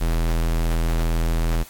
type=tone; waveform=square; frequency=41.2 Hz; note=E1; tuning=in tune; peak=-19 dBFS; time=0-1.64 s; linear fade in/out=20 ms; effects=white hiss -45 dBFS RMS until 1.69 s + AAC 64 kbps